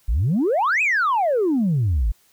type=exponential two-way sweep; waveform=sine; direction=up then down; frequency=46.47 to 2623 to 46.47 Hz; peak=-15 dBFS; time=0.08-2.12 s; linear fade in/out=10 ms; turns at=0.82 s; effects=tanh soft clip ceiling -14 dBFS + white hiss -59 dBFS RMS until 2.32 s